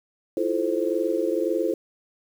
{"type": "chord", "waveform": "sine", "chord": "F major seventh", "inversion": "third", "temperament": "just", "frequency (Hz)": [327.4, 349.2, 436.5, 523.8], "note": ["E4", "F4", "A4", "C5"], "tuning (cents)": [-12, 0, -14, 2], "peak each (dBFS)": -27, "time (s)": [0.37, 1.74], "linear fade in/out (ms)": 2, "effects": ["8-bit"]}